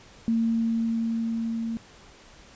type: tone with level ramp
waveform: sine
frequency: 227.9 Hz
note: A#3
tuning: 39 cents flat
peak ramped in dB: -20 to -27 dBFS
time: 0.28-1.77 s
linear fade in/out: 0 ms
effects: pink hiss -51 dBFS RMS until 2.55 s + resampled to 16000 Hz